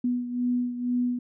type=beating tone pair; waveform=sine; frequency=245.3 / 247.4 Hz; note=B3 / B3; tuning=-12 / +3 cents; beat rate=2.1 Hz; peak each=-25 / -31 dBFS; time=0.04-1.19 s; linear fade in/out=5 ms; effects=none